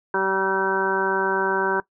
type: harmonic tone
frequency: 192.3 Hz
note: G3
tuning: 33 cents flat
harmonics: 1 / 2 / 3 / 4 / 5 / 6 / 7 / 8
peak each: -34 / -24 / -32 / -32 / -24 / -34 / -32 / -25 dBFS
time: 0.14-1.8 s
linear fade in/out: 2 ms
effects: noise-tail reverb RT60 0.1 s tail -19 dB re dry